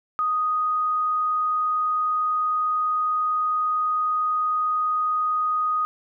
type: tone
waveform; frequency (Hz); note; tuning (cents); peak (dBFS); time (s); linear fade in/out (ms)
sine; 1244.5; D#6; 0; -20; 0.19-5.85; 0
effects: none